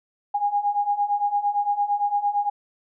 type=beating tone pair; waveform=sine; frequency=813 / 821.8 Hz; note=G#5 / G#5; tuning=-37 / -18 cents; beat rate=8.8 Hz; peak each=-25 / -22 dBFS; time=0.34-2.5 s; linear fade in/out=10 ms; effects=none